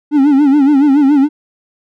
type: tone with vibrato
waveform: triangle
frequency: 282.9 Hz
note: C#4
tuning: 35 cents sharp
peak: -4 dBFS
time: 0.11-1.29 s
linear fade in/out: 50 ms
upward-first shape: sine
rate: 7.1 Hz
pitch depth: 110 cents each way
effects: none